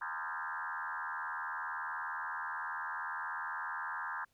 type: tone with frequency modulation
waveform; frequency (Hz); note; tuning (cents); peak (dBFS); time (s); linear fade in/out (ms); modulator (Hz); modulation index
sine; 1300; E6; -24; -36; 0.01-4.25; 10; 80.3; 5.1
effects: pink hiss -75 dBFS RMS until 4.33 s + MP3 96 kbps